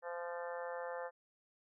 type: harmonic tone with a mistuned harmonic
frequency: 172.7 Hz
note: F3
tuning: 19 cents flat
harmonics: 3 / 4 / 5 / 6 / 7 / 8 / 9 / 10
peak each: -42 / -49 / -48 / -52 / -53 / -55 / -54 / -52 dBFS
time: 0.02-1.11 s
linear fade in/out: 50 ms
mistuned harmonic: 10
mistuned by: +47 cents
effects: none